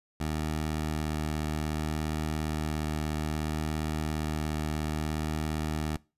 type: tone with vibrato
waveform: 15% pulse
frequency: 77.1 Hz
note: D#2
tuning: 15 cents flat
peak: -23 dBFS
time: 0.2-5.97 s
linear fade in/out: 5 ms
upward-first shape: sine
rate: 0.62 Hz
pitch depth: 9 cents each way
effects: noise-tail reverb RT60 0.3 s tail -22 dB re dry + resampled to 32000 Hz